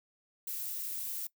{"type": "noise", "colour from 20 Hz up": "violet", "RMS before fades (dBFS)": -38, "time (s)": [0.47, 1.27], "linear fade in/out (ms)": 5, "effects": ["noise-tail reverb RT60 0.1 s tail -20 dB re dry"]}